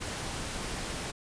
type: noise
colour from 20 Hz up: pink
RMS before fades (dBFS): -36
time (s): 0-1.12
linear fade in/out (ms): 20
effects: resampled to 22050 Hz